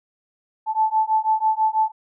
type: beating tone pair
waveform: sine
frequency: 871 / 877.1 Hz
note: A5 / A5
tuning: -18 / -6 cents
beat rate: 6.1 Hz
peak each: -20 dBFS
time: 0.66-1.92 s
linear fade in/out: 50 ms
effects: none